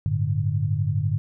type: chord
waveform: sine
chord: G suspended second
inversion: none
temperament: equal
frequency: 98 / 110 / 146.83 Hz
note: G2 / A2 / D3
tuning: 0 / 0 / 0 cents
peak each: -25 dBFS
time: 0.06-1.18 s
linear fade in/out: 0 ms
effects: none